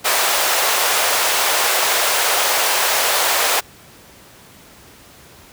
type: high-pass noise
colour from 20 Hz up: pink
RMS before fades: -17 dBFS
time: 0.04-3.61 s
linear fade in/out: 20 ms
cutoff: 530 Hz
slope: 24 dB/octave
effects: pink hiss -44 dBFS RMS until 5.52 s + high-pass 60 Hz 12 dB/octave